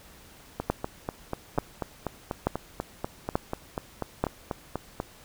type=two click trains; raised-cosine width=1 ms; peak=-9 / -15 dBFS; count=5 / 19; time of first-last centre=0.7-4.24 / 0.6-5.001 s; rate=1.13 / 4.09 Hz; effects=pink hiss -52 dBFS RMS until 5.24 s